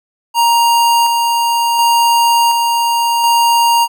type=tone with tremolo; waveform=square; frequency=936 Hz; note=A#5; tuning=7 cents sharp; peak=-9 dBFS; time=0.34-3.88 s; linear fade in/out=50 ms; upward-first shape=square; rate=0.69 Hz; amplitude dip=30%; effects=none